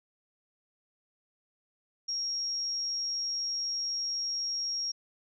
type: tone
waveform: sine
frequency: 5588 Hz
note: F8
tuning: in tune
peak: -30 dBFS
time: 2.08-4.92 s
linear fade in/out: 10 ms
effects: none